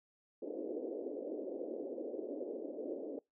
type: band-pass noise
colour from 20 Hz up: white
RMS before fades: -42 dBFS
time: 0.42-3.19 s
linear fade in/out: 2 ms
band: 270 to 540 Hz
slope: 48 dB/octave
effects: noise-tail reverb RT60 0.2 s tail -25 dB re dry